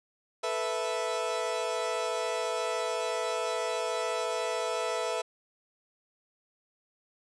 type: chord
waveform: 30% pulse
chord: A suspended second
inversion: none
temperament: equal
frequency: 440 / 493.9 / 659.3 Hz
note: A4 / B4 / E5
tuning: 0 / 0 / 0 cents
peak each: -33 / -31 / -30 dBFS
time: 0.43-5.22 s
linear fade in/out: 10 ms
effects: resampled to 22050 Hz + 10-bit